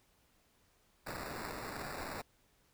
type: noise with sample-and-hold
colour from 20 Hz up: white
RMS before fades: -43 dBFS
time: 1.06-2.22 s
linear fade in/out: 10 ms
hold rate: 3150 Hz
effects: pink hiss -71 dBFS RMS until 2.73 s